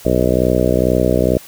harmonic tone, 62.2 Hz, B1, 13 cents sharp, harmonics 1 / 2 / 3 / 4 / 5 / 6 / 7 / 8 / 9 / 10, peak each -21 / -21 / -21 / -21 / -21 / -21 / -21 / -21 / -21 / -21 dBFS, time 0.05-1.38 s, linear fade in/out 5 ms, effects white hiss -39 dBFS RMS until 1.47 s

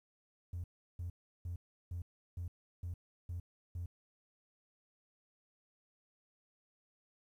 triangle tone bursts, 87.2 Hz, F2, 2 cents flat, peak -35 dBFS, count 8, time 0.53-3.86 s, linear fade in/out 5 ms, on 110 ms, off 350 ms, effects tanh soft clip ceiling -35 dBFS + 12-bit

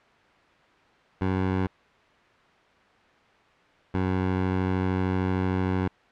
15% pulse tone pair in turn, 93.9 / 93.14 Hz, F#2 / F#2, +26 / +12 cents, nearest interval unison, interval 14 cents, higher first, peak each -17 dBFS, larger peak neither, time 1.21-1.67 / 3.94-5.88 s, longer second, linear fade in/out 5 ms, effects white hiss -57 dBFS RMS until 6.11 s + low-pass 2000 Hz 12 dB/octave

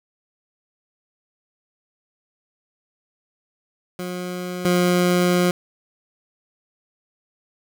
20% pulse tone pair in turn, 179.9 / 178.25 Hz, F#3 / F3, -48 / +36 cents, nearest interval unison, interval 16 cents, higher first, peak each -22 / -11 dBFS, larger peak second, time 3.99-4.65 / 4.65-5.51 s, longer second, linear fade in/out 2 ms, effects none

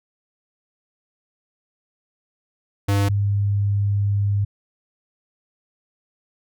square / sine tone pair in turn, 100.1 / 101.15 Hz, G2 / G#2, +37 / -45 cents, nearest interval unison, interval 18 cents, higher second, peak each -17 dBFS, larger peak neither, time 2.88-3.09 / 3.09-4.45 s, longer second, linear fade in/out 10 ms, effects none

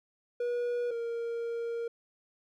triangle tone pair in turn, 482.9 / 466.1 Hz, B4 / A#4, -39 / 0 cents, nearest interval minor second, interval 61 cents, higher first, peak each -27 / -30 dBFS, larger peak first, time 0.4-0.91 / 0.91-1.88 s, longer second, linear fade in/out 5 ms, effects none

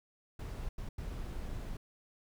brown noise bursts at uneven times, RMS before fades -40 dBFS, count 3, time 0.39-0.69 / 0.78-0.89 / 0.98-1.77 s, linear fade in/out 5 ms, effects none

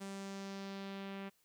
sawtooth tone with low-pass filter sweep, 196 Hz, G3, in tune, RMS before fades -45 dBFS, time 0-1.3 s, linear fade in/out 20 ms, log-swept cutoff 9200 to 2600 Hz, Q 1.6, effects white hiss -74 dBFS RMS until 1.44 s

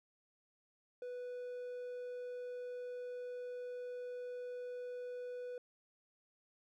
triangle tone, 493.9 Hz, B4, in tune, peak -40 dBFS, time 1.02-5.58 s, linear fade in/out 2 ms, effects none

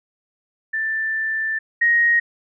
sine tone pair in turn, 1771 / 1876.3 Hz, A6 / A#6, +11 / +11 cents, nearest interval minor second, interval 100 cents, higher second, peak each -20 / -13 dBFS, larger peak second, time 0.73-1.59 / 1.81-2.2 s, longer first, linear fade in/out 10 ms, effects none

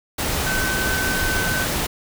sine tone in noise, 1526 Hz, G6, 47 cents flat, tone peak -23 dBFS, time 0.46-1.65 s, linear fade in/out 10 ms, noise pink, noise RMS -23 dBFS, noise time 0.18-1.87 s, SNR -3 dB, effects none

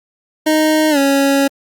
25% pulse tone with pitch glide, 310.6 to 276.7 Hz, D#4 to C#4, -3 to -3 cents, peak -7 dBFS, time 0.46-1.48 s, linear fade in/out 10 ms, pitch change -200 cents, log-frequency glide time 0.9-0.98 s, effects Opus 48 kbps

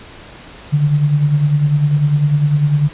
sine tone with tremolo, 146.83 Hz, D3, in tune, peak -8 dBFS, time 0.72-2.89 s, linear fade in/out 20 ms, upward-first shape sine, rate 10 Hz, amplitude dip 55%, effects pink hiss -37 dBFS RMS until 2.93 s + resampled to 8000 Hz

